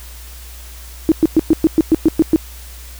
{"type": "tone bursts", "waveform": "sine", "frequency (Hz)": 319.7, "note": "D#4", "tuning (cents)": 47, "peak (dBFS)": -6, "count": 10, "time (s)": [1.09, 2.36], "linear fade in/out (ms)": 0, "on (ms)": 28, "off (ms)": 110, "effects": ["added 60 Hz sine -33 dBFS peak until 2.99 s", "white hiss -39 dBFS RMS until 2.99 s"]}